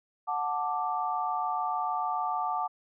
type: chord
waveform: sine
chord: D major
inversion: first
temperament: just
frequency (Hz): 734.2 / 881 / 1174.7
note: F#5 / A5 / D6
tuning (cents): -14 / +2 / 0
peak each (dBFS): -32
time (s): 0.27-2.68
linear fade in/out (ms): 20
effects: none